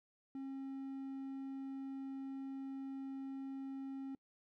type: tone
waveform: triangle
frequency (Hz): 269.9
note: C#4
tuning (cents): -46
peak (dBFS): -40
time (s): 0.35-4.15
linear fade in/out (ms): 2
effects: noise-tail reverb RT60 0.1 s tail -26 dB re dry